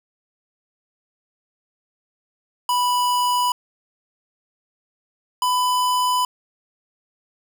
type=tone pair in turn; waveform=square; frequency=986 / 998 Hz; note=B5 / B5; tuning=-3 / +18 cents; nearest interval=unison; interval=21 cents; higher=second; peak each=-18 dBFS; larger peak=neither; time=2.69-3.52 / 5.42-6.25 s; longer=neither; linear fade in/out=2 ms; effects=none